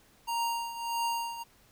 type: tone with tremolo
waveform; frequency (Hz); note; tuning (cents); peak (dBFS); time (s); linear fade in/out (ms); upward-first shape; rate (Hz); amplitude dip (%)
square; 932.3; A#5; 0; -28; 0.27-1.44; 20; triangle; 1.6; 75
effects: pink hiss -62 dBFS RMS until 1.71 s